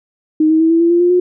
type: tone with pitch steps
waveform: sine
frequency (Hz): 311.1 / 317.6 / 324.3 / 331.1 / 338.1 / 345.2 / 352.4 / 359.8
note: D#4 / D#4 / E4 / E4 / E4 / F4 / F4 / F#4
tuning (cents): 0 / +36 / -28 / +8 / +44 / -20 / +16 / -48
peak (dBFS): -8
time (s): 0.4-1.2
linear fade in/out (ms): 5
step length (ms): 100
effects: none